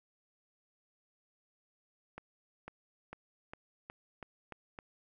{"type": "accelerating click train", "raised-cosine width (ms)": 0.5, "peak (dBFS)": -29, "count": 8, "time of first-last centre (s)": [2.18, 4.789], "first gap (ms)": 500, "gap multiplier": 0.9, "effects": []}